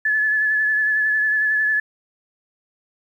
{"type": "tone with vibrato", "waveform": "sine", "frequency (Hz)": 1723, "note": "A6", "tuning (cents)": -37, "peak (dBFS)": -16, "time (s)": [0.05, 1.8], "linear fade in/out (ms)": 5, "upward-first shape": "sine", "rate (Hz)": 11, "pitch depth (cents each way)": 25, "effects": ["9-bit"]}